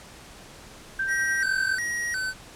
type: tone with tremolo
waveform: sine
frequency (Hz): 1568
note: G6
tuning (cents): 0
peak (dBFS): -23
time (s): 0.99-1.75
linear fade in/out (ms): 5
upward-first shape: sine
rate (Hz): 10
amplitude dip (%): 30
type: tone with vibrato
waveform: square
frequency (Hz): 1700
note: G#6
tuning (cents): +40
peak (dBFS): -27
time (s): 1.07-2.34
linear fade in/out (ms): 50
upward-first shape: square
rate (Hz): 1.4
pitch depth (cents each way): 190
effects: pink hiss -46 dBFS RMS until 2.55 s + low-pass 10000 Hz 12 dB/octave